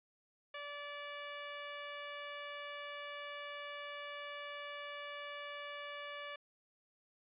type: tone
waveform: 10% pulse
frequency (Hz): 579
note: D5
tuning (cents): -25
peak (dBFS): -35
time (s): 0.54-6.36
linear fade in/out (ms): 5
effects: resampled to 8000 Hz